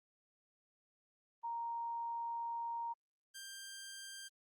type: tone pair in turn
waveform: sine / 10% pulse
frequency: 932.3 / 1586.5 Hz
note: A#5 / G6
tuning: 0 / +20 cents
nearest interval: major sixth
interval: 920 cents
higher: second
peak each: -38 / -39 dBFS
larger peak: first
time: 1.43-2.94 / 3.34-4.29 s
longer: first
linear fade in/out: 20 ms
effects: Opus 32 kbps